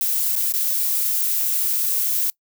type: noise with dropouts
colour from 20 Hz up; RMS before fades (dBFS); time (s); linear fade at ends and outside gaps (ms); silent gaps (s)
violet; -21; 0.01-2.3; 0; 0.354-0.362 / 0.522-0.538
effects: noise-tail reverb RT60 0.1 s tail -24 dB re dry